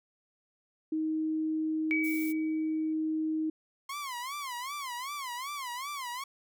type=tone; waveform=sine; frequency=314.3 Hz; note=D#4; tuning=18 cents sharp; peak=-28 dBFS; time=0.92-3.5 s; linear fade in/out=5 ms
type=tone with exponential decay; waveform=sine; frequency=2275 Hz; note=C#7; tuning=44 cents sharp; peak=-26 dBFS; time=1.91-2.93 s; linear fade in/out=0 ms; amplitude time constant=220 ms
type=noise; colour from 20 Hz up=violet; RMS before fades=-43 dBFS; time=2.03-2.33 s; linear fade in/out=20 ms
type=tone with vibrato; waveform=sawtooth; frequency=1061 Hz; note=C6; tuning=24 cents sharp; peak=-32 dBFS; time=3.89-6.24 s; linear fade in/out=5 ms; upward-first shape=sine; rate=2.6 Hz; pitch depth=180 cents each way
effects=none